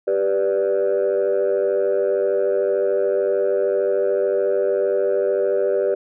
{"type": "chord", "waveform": "sine", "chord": "G major", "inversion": "none", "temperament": "equal", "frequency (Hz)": [392, 493.9, 587.3], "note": ["G4", "B4", "D5"], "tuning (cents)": [0, 0, 0], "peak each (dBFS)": [-19, -20, -20], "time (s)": [0.07, 5.95], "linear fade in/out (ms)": 10, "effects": ["tanh soft clip ceiling -12 dBFS"]}